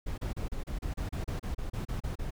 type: noise bursts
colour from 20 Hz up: brown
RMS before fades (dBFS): -34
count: 15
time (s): 0.06-2.308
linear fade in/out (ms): 10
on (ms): 120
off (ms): 32
effects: none